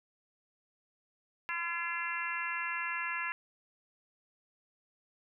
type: harmonic tone with a mistuned harmonic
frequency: 340 Hz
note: F4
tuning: 46 cents flat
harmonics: 3 / 4 / 5 / 6 / 7 / 8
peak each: -40 / -42 / -38 / -40 / -44 / -40 dBFS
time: 1.49-3.32 s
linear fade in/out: 0 ms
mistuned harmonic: 6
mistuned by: +29 cents
effects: none